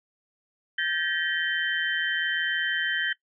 sine tone cluster, 1570 / 1731 / 1897 / 3093 Hz, G6 / A6 / A#6 / G7, +2 / -29 / +30 / -24 cents, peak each -30 dBFS, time 0.78-3.13 s, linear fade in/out 5 ms, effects noise-tail reverb RT60 0.1 s tail -20 dB re dry

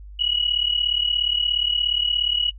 sine tone pair together, 2900 / 2937 Hz, F#7 / F#7, -35 / -13 cents, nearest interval unison, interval 22 cents, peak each -22 dBFS, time 0.19-2.51 s, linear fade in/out 10 ms, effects noise-tail reverb RT60 0.1 s tail -25 dB re dry + added 50 Hz sine -37 dBFS peak until 2.58 s

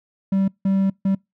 triangle tone bursts at uneven times, 193.8 Hz, G3, 20 cents flat, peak -14 dBFS, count 3, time 0.32-0.48 / 0.65-0.9 / 1.05-1.15 s, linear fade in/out 5 ms, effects noise-tail reverb RT60 0.2 s tail -26 dB re dry

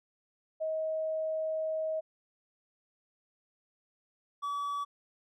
sine / triangle tone pair in turn, 633 / 1143.6 Hz, D#5 / D6, +30 / -46 cents, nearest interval minor seventh, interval 1024 cents, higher second, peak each -30 / -30 dBFS, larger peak neither, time 0.6-2.01 / 4.42-4.85 s, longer first, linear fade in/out 20 ms, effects none

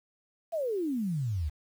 sine exponential sweep, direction down, 697 to 69.4 Hz, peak -28 dBFS, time 0.52-1.5 s, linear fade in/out 20 ms, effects 9-bit

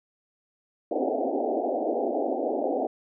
white band-pass noise, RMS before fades -27 dBFS, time 0.91-2.87 s, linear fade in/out 5 ms, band 240 to 780 Hz, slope 96 dB/octave, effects none

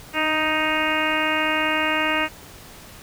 harmonic tone with a mistuned harmonic, 311.7 Hz, D#4, 3 cents sharp, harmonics 1 / 2 / 3 / 4 / 5 / 6 / 7 / 8 / 9, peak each -28 / -28 / -28 / -28 / -28 / -28 / -28 / -28 / -28 dBFS, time 0.13-2.29 s, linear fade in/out 50 ms, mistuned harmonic 1, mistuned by -25 cents, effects pink hiss -43 dBFS RMS until 3.02 s

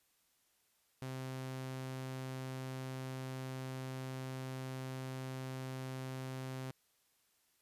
sawtooth tone, 130.81 Hz, C3, in tune, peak -37 dBFS, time 1.02-6.71 s, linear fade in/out 0 ms, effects white hiss -75 dBFS RMS until 7.61 s + resampled to 32000 Hz

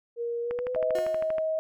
sine tone with pitch glide, 470.8 to 504.6 Hz, A#4 to B4, +17 to +37 cents, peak -28 dBFS, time 0.16-1.02 s, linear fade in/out 50 ms, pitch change +120 cents, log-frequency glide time 0.42-0.74 s
click train, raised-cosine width 0.5 ms, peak -22 dBFS, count 12, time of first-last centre 0.51-1.383 s, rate 12.6 Hz
sine tone, 634 Hz, D#5, 32 cents sharp, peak -25 dBFS, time 0.76-1.59 s, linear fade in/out 0 ms
30% pulse tone with exponential decay, 360 Hz, F#4, 47 cents flat, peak -29 dBFS, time 0.95-1.51 s, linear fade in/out 2 ms, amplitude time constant 120 ms
effects none

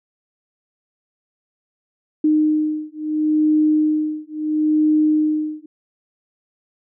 sine beating tone pair, 306.5 / 307.24 Hz, D#4 / D#4, -26 / -22 cents, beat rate 0.74 Hz, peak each -18 dBFS, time 2.24-5.66 s, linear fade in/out 5 ms, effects none

